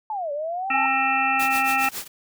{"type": "linear two-way sweep", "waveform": "sine", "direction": "down then up", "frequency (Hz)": [891, 562, 891], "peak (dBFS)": -25, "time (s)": [0.1, 0.86], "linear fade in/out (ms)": 2, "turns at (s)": 0.32}
{"type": "harmonic tone", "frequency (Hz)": 266.5, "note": "C4", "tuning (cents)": 32, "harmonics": [1, 3, 5, 7, 9, 10], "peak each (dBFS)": [-33, -23, -25, -28, -29, -24], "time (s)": [0.7, 1.89], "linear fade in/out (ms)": 5}
{"type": "noise with tremolo", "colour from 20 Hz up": "white", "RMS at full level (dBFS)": -29, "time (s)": [1.39, 2.08], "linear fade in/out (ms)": 10, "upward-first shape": "triangle", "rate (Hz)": 7.2, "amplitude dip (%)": 95}
{"effects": []}